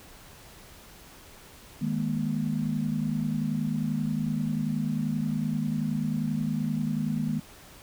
sine chord, D# suspended fourth, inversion none, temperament equal with one note detuned, 155.56 / 207.7 / 238.1 Hz, D#3 / G#3 / A#3, 0 / 0 / +37 cents, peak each -30 dBFS, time 1.81-7.4 s, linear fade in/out 10 ms, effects pink hiss -50 dBFS RMS until 7.82 s

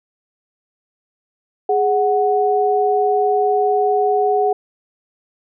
sine tone pair together, 415.4 / 740.2 Hz, G#4 / F#5, 0 / 0 cents, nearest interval minor seventh, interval 1000 cents, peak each -16 dBFS, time 1.69-4.53 s, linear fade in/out 5 ms, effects none

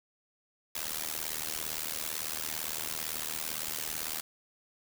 white noise with amplitude modulation, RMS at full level -32 dBFS, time 0.75-4.21 s, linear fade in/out 5 ms, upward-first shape sine, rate 77.8 Hz, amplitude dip 95%, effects none

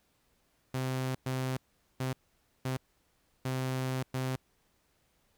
sawtooth tone bursts at uneven times, 130 Hz, C3, 11 cents flat, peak -27 dBFS, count 6, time 0.74-1.15 / 1.26-1.57 / 2-2.13 / 2.65-2.77 / 3.45-4.03 / 4.14-4.36 s, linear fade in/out 5 ms, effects pink hiss -72 dBFS RMS until 5.37 s

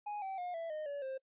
triangle tone with pitch steps, 830.6 / 770.5 / 714.8 / 663.1 / 615.1 / 570.6 / 529.3 Hz, G#5 / G5 / F5 / E5 / D#5 / C#5 / C5, 0 / -30 / +40 / +10 / -20 / +50 / +20 cents, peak -36 dBFS, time 0.06-1.18 s, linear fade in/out 10 ms, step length 160 ms, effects noise-tail reverb RT60 0.1 s tail -26 dB re dry + resampled to 8000 Hz

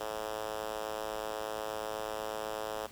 5% pulse tone with high-pass filter, 108.2 Hz, A2, 29 cents flat, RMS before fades -38 dBFS, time 0-2.87 s, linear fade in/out 10 ms, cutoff 490 Hz, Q 2.2, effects pink hiss -53 dBFS RMS until 2.91 s

